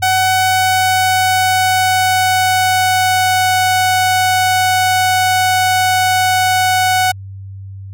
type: tone with pitch glide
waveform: sawtooth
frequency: 749 to 742.5 Hz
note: F#5 to F#5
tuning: +21 to +6 cents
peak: -7 dBFS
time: 0.02-7.12 s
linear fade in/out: 10 ms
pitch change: -15 cents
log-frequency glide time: 0.3-3.49 s
effects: added 97 Hz sine -27 dBFS peak until 7.93 s